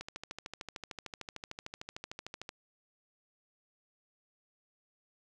click train, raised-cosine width 0.2 ms, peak -24 dBFS, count 34, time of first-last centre 0.01-2.491 s, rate 13.3 Hz, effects none

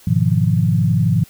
sine chord, F half-diminished seventh, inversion first, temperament equal, 103.83 / 123.47 / 155.56 / 174.61 Hz, Ab2 / Cb3 / Eb3 / F3, 0 / 0 / 0 / 0 cents, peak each -18 dBFS, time 0.07-1.24 s, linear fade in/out 5 ms, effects white hiss -47 dBFS RMS until 1.29 s

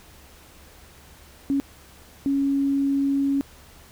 sine tone bursts at uneven times, 277.1 Hz, C#4, 1 cent flat, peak -19 dBFS, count 2, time 1.5-1.6 / 2.26-3.41 s, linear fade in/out 0 ms, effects added 71 Hz sine -53 dBFS peak until 3.91 s + pink hiss -50 dBFS RMS until 3.91 s

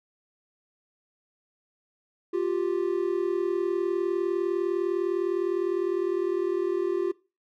triangle tone pair together, 350.7 / 390.5 Hz, F4 / G4, +7 / -7 cents, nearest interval major second, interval 186 cents, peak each -24 / -26 dBFS, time 2.33-7.12 s, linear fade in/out 10 ms, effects noise-tail reverb RT60 0.3 s tail -20 dB re dry

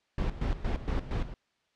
brown noise with tremolo, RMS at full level -29 dBFS, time 0.18-1.34 s, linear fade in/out 2 ms, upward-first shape square, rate 4.3 Hz, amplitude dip 75%, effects white hiss -73 dBFS RMS until 1.75 s + low-pass 4000 Hz 12 dB/octave

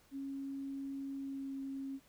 sine tone with pitch glide, 274 to 271.2 Hz, C#4 to C#4, -20 to -38 cents, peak -39 dBFS, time 0.11-2 s, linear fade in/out 50 ms, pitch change -18 cents, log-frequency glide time 1.15-1.56 s, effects pink hiss -67 dBFS RMS until 2.08 s

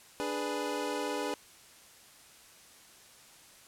25% pulse chord, G# diminished, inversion second, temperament equal, 293.7 / 415.3 / 493.9 Hz, D4 / G#4 / B4, 0 / 0 / 0 cents, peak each -33 dBFS, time 0.2-1.34 s, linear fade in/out 0 ms, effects white hiss -56 dBFS RMS until 3.67 s + low-pass 11000 Hz 12 dB/octave

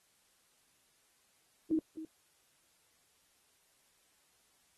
sine tone with echo, 317.2 Hz, D#4, 33 cents sharp, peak -27 dBFS, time 1.71-1.79 s, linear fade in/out 2 ms, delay 260 ms, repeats 1, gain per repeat -14 dB, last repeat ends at 2.05 s, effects white hiss -71 dBFS RMS until 4.77 s + AAC 32 kbps

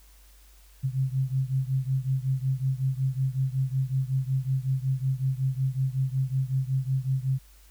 sine beating tone pair, 130.5 / 135.9 Hz, C3 / C#3, -4 / -34 cents, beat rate 5.4 Hz, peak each -26 / -28 dBFS, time 0.83-7.39 s, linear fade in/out 20 ms, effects added 50 Hz sine -52 dBFS peak until 7.7 s + white hiss -59 dBFS RMS until 7.7 s

